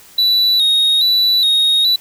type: tone with vibrato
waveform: triangle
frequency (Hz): 3848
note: B7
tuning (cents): -46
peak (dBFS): -9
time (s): 0.18-1.96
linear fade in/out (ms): 5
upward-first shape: square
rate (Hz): 1.2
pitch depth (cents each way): 48
effects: white hiss -43 dBFS RMS until 2 s